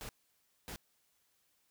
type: noise bursts at uneven times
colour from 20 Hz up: pink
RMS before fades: -45 dBFS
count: 2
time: 0.01-0.09 / 0.68-0.76 s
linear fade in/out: 0 ms
effects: white hiss -75 dBFS RMS until 1.7 s